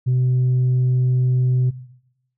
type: tone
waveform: sine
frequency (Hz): 126.8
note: B2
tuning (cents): +46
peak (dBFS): -13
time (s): 0.06-1.71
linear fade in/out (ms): 20
effects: noise-tail reverb RT60 0.8 s tail -17 dB re dry + tanh soft clip ceiling -13 dBFS